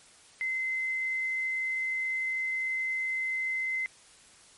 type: tone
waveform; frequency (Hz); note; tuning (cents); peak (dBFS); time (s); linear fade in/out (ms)
sine; 2061; C7; -27; -28; 0.41-3.86; 0
effects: white hiss -56 dBFS RMS until 4.57 s + MP3 48 kbps